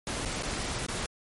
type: noise with dropouts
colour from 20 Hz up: pink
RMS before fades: -33 dBFS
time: 0.07-1.06 s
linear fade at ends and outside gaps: 1 ms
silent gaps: 0.251-0.256 / 0.425-0.432 / 0.865-0.885 s
effects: MP3 48 kbps